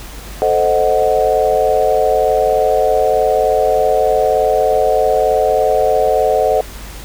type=chord; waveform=sine; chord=A diminished seventh; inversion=none; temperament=equal; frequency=440 / 523.3 / 622.3 / 740 Hz; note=A4 / C5 / Eb5 / Gb5; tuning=0 / 0 / 0 / 0 cents; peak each=-16 dBFS; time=0.42-6.61 s; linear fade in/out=0 ms; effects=added 50 Hz sine -31 dBFS peak until 7.04 s + pink hiss -34 dBFS RMS until 7.04 s